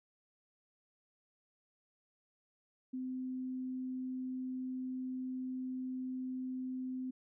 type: tone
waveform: sine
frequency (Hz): 256.9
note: C4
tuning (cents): -32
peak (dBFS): -37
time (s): 2.93-7.11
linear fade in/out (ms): 10
effects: none